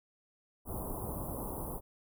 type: band-stop noise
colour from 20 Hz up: pink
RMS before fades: -39 dBFS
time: 0.65-1.81 s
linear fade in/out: 50 ms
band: 1100 to 10000 Hz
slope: 48 dB/octave
effects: none